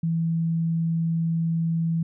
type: tone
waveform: sine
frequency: 164.9 Hz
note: E3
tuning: 1 cent sharp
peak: -21 dBFS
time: 0.03-2.03 s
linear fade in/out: 5 ms
effects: none